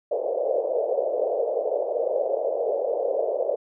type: band-pass noise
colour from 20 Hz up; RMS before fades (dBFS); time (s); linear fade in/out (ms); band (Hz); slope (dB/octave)
pink; -25; 0.11-3.56; 10; 470 to 620; 48
effects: none